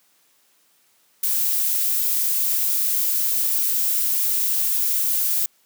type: noise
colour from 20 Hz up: violet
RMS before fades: -21 dBFS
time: 1.23-5.46 s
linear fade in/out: 5 ms
effects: white hiss -61 dBFS RMS until 5.65 s + high-pass 150 Hz 12 dB/octave